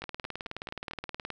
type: two click trains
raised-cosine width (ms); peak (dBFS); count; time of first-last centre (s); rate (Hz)
0.3; -23 / -20; 5 / 25; 0.02-0.911 / 0.04-1.303; 4.49 / 19
effects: none